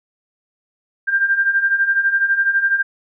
sine beating tone pair, 1581 / 1593 Hz, G6 / G6, +14 / +27 cents, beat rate 12 Hz, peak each -20 / -15 dBFS, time 1.07-2.83 s, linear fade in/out 20 ms, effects none

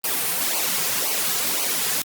white noise with flanger, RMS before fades -23 dBFS, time 0.04-2.02 s, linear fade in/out 2 ms, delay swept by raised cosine 0.55 to 3.45 ms, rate 1.9 Hz, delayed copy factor -0.7, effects high-pass 150 Hz 12 dB/octave + Opus 32 kbps

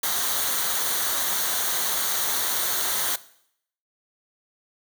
white noise with comb filter, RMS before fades -25 dBFS, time 0.03-3.16 s, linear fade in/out 5 ms, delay 0.39 ms, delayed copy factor -0.6, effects noise-tail reverb RT60 0.7 s tail -18 dB re dry

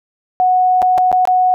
sine tone with dropouts, 736 Hz, F#5, 9 cents flat, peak -9 dBFS, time 0.4-1.54 s, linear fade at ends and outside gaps 0 ms, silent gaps 0.819-0.826 / 0.978-0.982 / 1.116-1.127 / 1.253-1.274 s, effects none

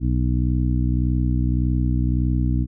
harmonic tone, 61.74 Hz, B1, in tune, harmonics 1 / 2 / 3 / 4 / 5, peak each -20 / -22 / -29 / -27 / -29 dBFS, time 0-2.67 s, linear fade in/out 50 ms, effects none

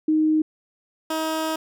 sine / 15% pulse tone pair in turn, 311.1 / 317.5 Hz, D#4 / D#4, 0 / +35 cents, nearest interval unison, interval 35 cents, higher second, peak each -16 / -17 dBFS, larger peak first, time 0.08-0.42 / 1.1-1.56 s, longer second, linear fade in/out 5 ms, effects none

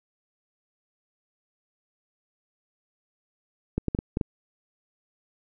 clicks, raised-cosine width 3 ms, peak -12 dBFS, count 6, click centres 3.78 / 3.883 / 3.949 / 3.989 / 4.171 / 4.212 s, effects none

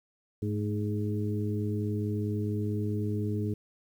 harmonic tone with a mistuned harmonic, 104.3 Hz, G#2, 8 cents sharp, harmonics 1 / 2 / 3 / 4, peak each -30 / -34 / -36 / -37 dBFS, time 0.42-3.54 s, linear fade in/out 5 ms, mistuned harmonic 2, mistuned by +40 cents, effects 10-bit

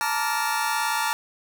sawtooth chord, Bb major seventh, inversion third, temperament just, 874.1 / 932.3 / 1165.4 / 1398.5 Hz, A5 / Bb5 / D6 / F6, -12 / 0 / -14 / +2 cents, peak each -23 / -24 / -27 / -25 dBFS, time 0.01-1.13 s, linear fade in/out 0 ms, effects none

